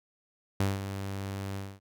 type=tone with ADSR envelope; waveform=sawtooth; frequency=98 Hz; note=G2; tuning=in tune; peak=-20 dBFS; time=0.6-1.8 s; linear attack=4 ms; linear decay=180 ms; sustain=-10 dB; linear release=240 ms; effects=none